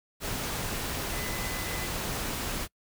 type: tone in noise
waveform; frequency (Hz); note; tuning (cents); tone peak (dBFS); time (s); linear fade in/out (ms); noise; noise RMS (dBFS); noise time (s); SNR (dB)
sine; 2013; B6; +33; -40; 1.1-1.89; 50; pink; -33; 0.2-2.68; -10
effects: noise-tail reverb RT60 0.1 s tail -25 dB re dry